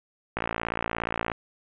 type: click train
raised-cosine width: 0.5 ms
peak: -12 dBFS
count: 55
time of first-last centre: 0.37-1.317 s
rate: 57 Hz
effects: resampled to 8000 Hz + 7-bit